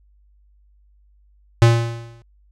square tone with exponential decay, 116.54 Hz, A#2, in tune, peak -7 dBFS, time 1.62-2.22 s, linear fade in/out 0 ms, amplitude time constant 130 ms, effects added 50 Hz sine -52 dBFS peak until 2.51 s + low-pass 7000 Hz 12 dB/octave

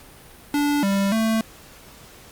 square tone with pitch steps, 290.2 / 197.3 / 222.6 Hz, D4 / G3 / A3, -21 / +11 / +20 cents, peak -19 dBFS, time 0.54-1.41 s, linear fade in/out 2 ms, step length 290 ms, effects pink hiss -46 dBFS RMS until 2.31 s + Opus 48 kbps

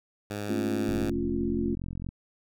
10% pulse tone, 103.2 Hz, G#2, 10 cents flat, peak -24 dBFS, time 0.3-1.1 s, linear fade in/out 5 ms
sine chord, A augmented, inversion none, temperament equal, 220 / 277.2 / 349.2 Hz, A3 / C#4 / E#4, 0 / 0 / 0 cents, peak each -31 dBFS, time 0.49-1.75 s, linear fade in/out 5 ms
click train, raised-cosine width 5 ms, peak -24 dBFS, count 54, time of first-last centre 0.89-2.089 s, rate 44.2 Hz
effects none

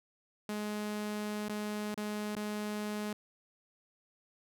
sawtooth tone with dropouts, 210 Hz, G#3, 19 cents sharp, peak -31 dBFS, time 0.49-3.13 s, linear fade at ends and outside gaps 2 ms, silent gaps 1.484-1.495 / 1.944-1.976 / 2.353-2.365 s, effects none

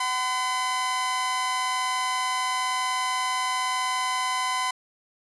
sawtooth tone pair together, 752.5 / 1017 Hz, F#5 / C6, +29 / -50 cents, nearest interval perfect fourth, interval 521 cents, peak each -29 / -21 dBFS, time 0-4.71 s, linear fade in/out 5 ms, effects resampled to 24000 Hz

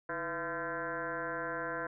sine tone with frequency modulation, 1022 Hz, C6, 41 cents flat, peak -34 dBFS, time 0.09-1.87 s, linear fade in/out 5 ms, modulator 175 Hz, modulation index 4, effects none

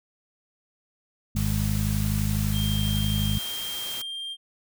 harmonic tone, 51.91 Hz, G#1, in tune, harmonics 1 / 2 / 3 / 4, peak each -28 / -26 / -30 / -29 dBFS, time 1.35-3.39 s, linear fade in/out 5 ms
white noise, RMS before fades -36 dBFS, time 1.36-4.02 s, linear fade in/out 5 ms
triangle tone, 3189 Hz, G7, 29 cents sharp, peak -30 dBFS, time 2.52-4.37 s, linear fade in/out 50 ms
effects none

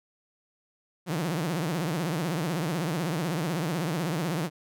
sawtooth tone with vibrato, 164.81 Hz, E3, in tune, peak -23 dBFS, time 1.06-4.5 s, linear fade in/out 50 ms, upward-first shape triangle, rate 16 Hz, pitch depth 250 cents each way, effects none

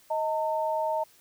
sine tone pair together, 629.2 / 900 Hz, D#5 / A5, +19 / +39 cents, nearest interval tritone, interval 620 cents, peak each -28 dBFS, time 0.1-1.04 s, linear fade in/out 10 ms, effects white hiss -59 dBFS RMS until 1.2 s

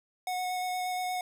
square tone with vibrato, 732 Hz, F#5, 19 cents flat, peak -31 dBFS, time 0.27-1.21 s, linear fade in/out 2 ms, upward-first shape square, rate 8.5 Hz, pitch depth 8 cents each way, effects none

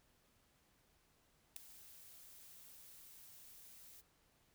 blue noise with ADSR envelope, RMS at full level -41 dBFS, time 1.56-4.02 s, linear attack 4 ms, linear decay 4 ms, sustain -18 dB, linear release 24 ms, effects pink hiss -74 dBFS RMS until 4.54 s

